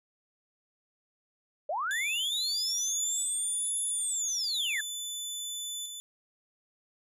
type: linear two-way sweep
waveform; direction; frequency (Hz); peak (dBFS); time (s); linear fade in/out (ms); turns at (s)
sine; up then down; 545 to 10730 to 1614; -29; 1.69-4.81; 5; 3.81
type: tone with tremolo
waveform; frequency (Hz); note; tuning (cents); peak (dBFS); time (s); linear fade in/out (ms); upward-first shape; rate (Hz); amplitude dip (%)
20% pulse; 3502; A7; -9; -29; 1.91-6; 0; square; 0.38; 40
effects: none